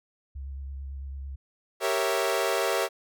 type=tone with vibrato; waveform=sine; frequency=68.2 Hz; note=C#2; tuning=28 cents flat; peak=-34 dBFS; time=0.35-1.36 s; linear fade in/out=10 ms; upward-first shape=sine; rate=9 Hz; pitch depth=30 cents each way
type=chord; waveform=sawtooth; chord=G diminished seventh; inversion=none; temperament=equal; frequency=392 / 466.2 / 554.4 / 659.3 Hz; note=G4 / Bb4 / Db5 / Fb5; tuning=0 / 0 / 0 / 0 cents; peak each=-26 dBFS; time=1.8-2.89 s; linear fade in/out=50 ms
effects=none